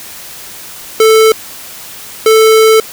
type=tone bursts at uneven times; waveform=square; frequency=440.5 Hz; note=A4; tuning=2 cents sharp; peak=-4 dBFS; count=2; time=1-1.32 / 2.26-2.8 s; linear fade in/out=2 ms; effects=white hiss -29 dBFS RMS until 2.92 s